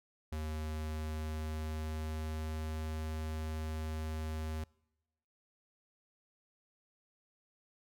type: tone with pitch glide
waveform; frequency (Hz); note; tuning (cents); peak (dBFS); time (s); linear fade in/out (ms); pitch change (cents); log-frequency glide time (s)
square; 77.6 to 78.5; D#2 to D#2; -4 to +16; -37; 0.32-4.64; 5; +20; 0.6-2.83
effects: noise-tail reverb RT60 1.0 s tail -26 dB re dry